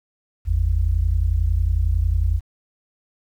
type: tone pair together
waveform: sine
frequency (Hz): 51.39 / 82.41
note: G#1 / E2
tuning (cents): -18 / 0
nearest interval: minor sixth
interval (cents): 818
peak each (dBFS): -19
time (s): 0.45-2.41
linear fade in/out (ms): 50
effects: 9-bit